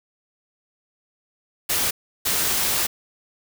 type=noise bursts at uneven times; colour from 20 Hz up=white; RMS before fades=-22 dBFS; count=2; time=1.69-1.91 / 2.25-2.87 s; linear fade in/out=10 ms; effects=none